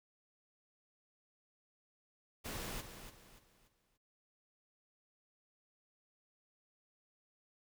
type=noise with echo; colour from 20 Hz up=pink; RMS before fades=-43 dBFS; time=2.44-2.82 s; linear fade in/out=20 ms; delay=290 ms; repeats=4; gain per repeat=-9 dB; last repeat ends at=3.98 s; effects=none